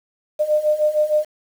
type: beating tone pair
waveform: sine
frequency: 602 / 608.5 Hz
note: D5 / D#5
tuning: +43 / -39 cents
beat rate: 6.5 Hz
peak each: -20 / -17 dBFS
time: 0.39-1.25 s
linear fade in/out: 20 ms
effects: 7-bit